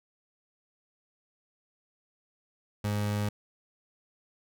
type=tone; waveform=30% pulse; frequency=103.83 Hz; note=G#2; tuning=in tune; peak=-25 dBFS; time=2.84-3.29 s; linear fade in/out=5 ms; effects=none